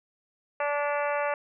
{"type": "harmonic tone with a mistuned harmonic", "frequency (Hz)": 290, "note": "D4", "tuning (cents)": -22, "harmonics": [2, 3, 4, 5, 6, 7, 8, 9], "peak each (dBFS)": [-28, -32, -34, -36, -38, -39, -40, -41], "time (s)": [0.6, 1.34], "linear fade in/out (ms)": 2, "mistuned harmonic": 9, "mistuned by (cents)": 42, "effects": []}